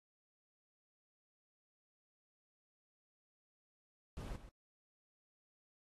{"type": "noise with echo", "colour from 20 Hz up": "brown", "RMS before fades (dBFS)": -45, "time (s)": [4.17, 4.36], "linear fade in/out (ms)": 0, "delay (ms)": 130, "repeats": 1, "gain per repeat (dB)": -11, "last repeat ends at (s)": 4.49, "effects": ["AAC 32 kbps"]}